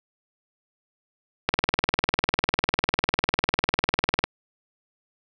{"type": "click train", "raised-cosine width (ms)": 0.3, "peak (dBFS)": -3, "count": 56, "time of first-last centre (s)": [1.49, 4.24], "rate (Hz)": 20, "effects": []}